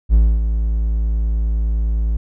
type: tone with ADSR envelope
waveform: triangle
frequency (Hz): 54.9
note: A1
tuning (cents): -3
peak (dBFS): -5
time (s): 0.09-2.17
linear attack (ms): 47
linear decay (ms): 260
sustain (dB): -8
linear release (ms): 4
effects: none